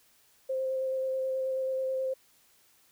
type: tone with vibrato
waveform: sine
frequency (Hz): 525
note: C5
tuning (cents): +6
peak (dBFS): -28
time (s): 0.49-2.14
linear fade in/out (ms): 10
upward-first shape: square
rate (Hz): 9.3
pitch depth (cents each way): 9
effects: white hiss -64 dBFS RMS until 2.91 s